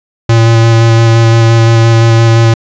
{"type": "tone with vibrato", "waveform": "square", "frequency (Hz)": 114.6, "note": "A#2", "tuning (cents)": -29, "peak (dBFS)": -4, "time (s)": [0.29, 2.54], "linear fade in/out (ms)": 5, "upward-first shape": "square", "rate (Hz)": 5.8, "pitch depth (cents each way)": 10, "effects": ["resampled to 16000 Hz"]}